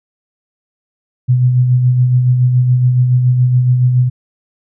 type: tone with tremolo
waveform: sine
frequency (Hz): 125.4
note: B2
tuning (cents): +27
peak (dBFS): -6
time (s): 1.28-4.1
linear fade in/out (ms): 20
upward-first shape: sine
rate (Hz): 7.1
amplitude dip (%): 40
effects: none